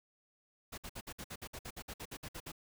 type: noise bursts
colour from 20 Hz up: pink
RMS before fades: -45 dBFS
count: 16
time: 0.72-2.519 s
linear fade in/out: 10 ms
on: 59 ms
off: 57 ms
effects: none